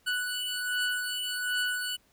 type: beating tone pair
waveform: 25% pulse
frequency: 1480 / 1481.3 Hz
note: F#6 / F#6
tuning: 0 / +2 cents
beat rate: 1.3 Hz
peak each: -29 / -28 dBFS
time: 0.06-1.97 s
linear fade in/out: 20 ms
effects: pink hiss -66 dBFS RMS until 2.12 s